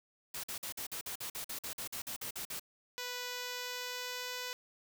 white noise bursts, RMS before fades -41 dBFS, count 16, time 0.34-2.596 s, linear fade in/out 5 ms, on 96 ms, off 48 ms
5% pulse tone with pitch glide, 493.9 to 497.6 Hz, B4 to B4, 0 to +13 cents, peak -27 dBFS, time 2.98-4.53 s, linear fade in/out 0 ms, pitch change +13 cents, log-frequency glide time 3.26-4.29 s
effects none

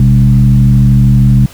sine tone with frequency modulation, 127.6 Hz, C3, 43 cents flat, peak -3 dBFS, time 0-1.46 s, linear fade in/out 2 ms, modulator 73 Hz, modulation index 0.91, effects pink hiss -35 dBFS RMS until 1.53 s

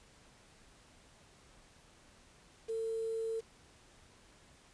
sine tone with quantisation, 450 Hz, A4, 39 cents sharp, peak -34 dBFS, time 2.68-3.41 s, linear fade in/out 20 ms, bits 9, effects pink hiss -62 dBFS RMS until 4.73 s + resampled to 22050 Hz

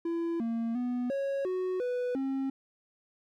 triangle tone with pitch steps, 336 / 229.8 / 246.3 / 551 / 369.4 / 494.3 / 269 Hz, E4 / A#3 / B3 / C#5 / F#4 / B4 / C4, +33 / -25 / -5 / -11 / -3 / +1 / +48 cents, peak -27 dBFS, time 0.05-2.5 s, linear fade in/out 5 ms, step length 350 ms, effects none

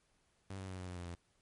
sawtooth tone with pitch steps, 97 / 95.11 / 93.26 / 91.45 / 89.67 / 87.93 / 86.22 Hz, G2 / F#2 / F#2 / F#2 / F2 / F2 / F2, -18 / +48 / +14 / -20 / +46 / +12 / -22 cents, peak -39 dBFS, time 0.5-1.151 s, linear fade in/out 5 ms, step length 93 ms, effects pink hiss -75 dBFS RMS until 1.41 s + MP3 48 kbps

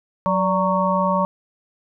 harmonic tone with a mistuned harmonic, 185 Hz, F#3, in tune, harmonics 1 / 3 / 5 / 6, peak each -22 / -22 / -22 / -22 dBFS, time 0.26-1.25 s, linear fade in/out 0 ms, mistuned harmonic 3, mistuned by +77 cents, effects none

